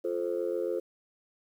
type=chord; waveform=sine; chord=F major; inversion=none; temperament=just; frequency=349.2 / 436.5 / 523.8 Hz; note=F4 / A4 / C5; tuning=0 / -14 / +2 cents; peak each=-32 dBFS; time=0.04-0.8 s; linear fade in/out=10 ms; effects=tanh soft clip ceiling -21 dBFS + 10-bit